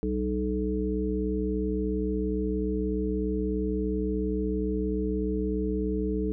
harmonic tone with a mistuned harmonic, 61.74 Hz, B1, in tune, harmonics 1 / 3 / 5 / 7, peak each -31 / -31 / -31 / -31 dBFS, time 0.03-6.32 s, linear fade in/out 0 ms, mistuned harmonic 3, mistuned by +60 cents, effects none

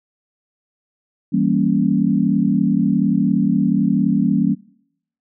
sine chord, E diminished seventh, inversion none, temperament equal with one note detuned, 164.34 / 196 / 233.1 / 277.2 Hz, E3 / G3 / Bb3 / Db4, -5 / 0 / 0 / 0 cents, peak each -22 / -18 / -19 / -20 dBFS, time 1.32-4.55 s, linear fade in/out 20 ms, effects noise-tail reverb RT60 0.7 s tail -23 dB re dry

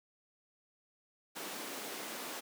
pink high-pass noise, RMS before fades -43 dBFS, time 1.35-2.41 s, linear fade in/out 20 ms, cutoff 240 Hz, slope 24 dB/octave, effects none

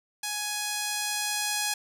5% pulse tone with level ramp, 835 Hz, G#5, 9 cents sharp, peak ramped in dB -18 to -14 dBFS, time 0.23-1.74 s, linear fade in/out 5 ms, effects none

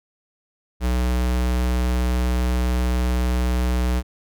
square tone, 61.74 Hz, B1, in tune, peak -19 dBFS, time 0.8-4.03 s, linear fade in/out 50 ms, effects none

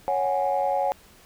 sine chord, C# suspended fourth, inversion none, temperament equal, 554.4 / 740 / 830.6 Hz, C#5 / F#5 / G#5, 0 / 0 / 0 cents, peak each -25 dBFS, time 0.08-0.92 s, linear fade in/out 0 ms, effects tanh soft clip ceiling -14 dBFS + pink hiss -53 dBFS RMS until 1.25 s

